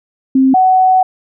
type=tone pair in turn; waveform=sine; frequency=264.4 / 747.8 Hz; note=C4 / F#5; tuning=+18 / +18 cents; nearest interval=octave + tritone; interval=1800 cents; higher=second; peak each=-6 dBFS; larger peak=neither; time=0.35-0.54 / 0.54-1.03 s; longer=second; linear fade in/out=5 ms; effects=none